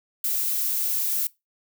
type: noise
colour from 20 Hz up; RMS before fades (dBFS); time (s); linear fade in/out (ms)
violet; -25; 0.24-1.27; 2
effects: noise-tail reverb RT60 0.2 s tail -21 dB re dry